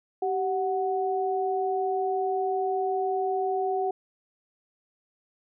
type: tone pair together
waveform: sine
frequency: 386.5 / 741.1 Hz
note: G4 / F#5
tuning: -24 / +3 cents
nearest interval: major seventh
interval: 1127 cents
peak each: -27 dBFS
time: 0.22-3.91 s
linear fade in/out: 5 ms
effects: none